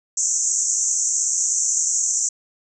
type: band-pass noise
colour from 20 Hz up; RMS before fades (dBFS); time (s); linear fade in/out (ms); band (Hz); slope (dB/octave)
white; -21; 0.17-2.29; 5; 6000 to 7600; 96
effects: none